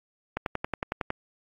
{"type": "click train", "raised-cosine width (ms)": 0.5, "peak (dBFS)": -13, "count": 9, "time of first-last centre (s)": [0.37, 1.104], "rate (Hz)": 10.9, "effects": ["AAC 64 kbps"]}